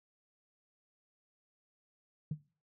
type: tone with exponential decay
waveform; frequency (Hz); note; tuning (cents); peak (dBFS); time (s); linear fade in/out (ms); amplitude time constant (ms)
sine; 152; D#3; -40; -28; 2.31-2.41; 5; 20
effects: noise-tail reverb RT60 0.4 s tail -21 dB re dry + tanh soft clip ceiling -28 dBFS